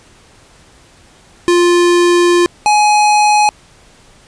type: tone pair in turn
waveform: square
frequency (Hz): 349.6 / 839.2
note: F4 / G#5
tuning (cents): +2 / +18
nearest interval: octave + minor third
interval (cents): 1516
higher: second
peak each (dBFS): -8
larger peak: neither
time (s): 1.48-2.46 / 2.66-3.49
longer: first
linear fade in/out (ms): 0
effects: pink hiss -45 dBFS RMS until 4.27 s + resampled to 22050 Hz